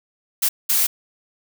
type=noise bursts at uneven times; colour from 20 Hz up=blue; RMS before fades=-18 dBFS; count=2; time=0.42-0.49 / 0.69-0.87 s; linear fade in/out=10 ms; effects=none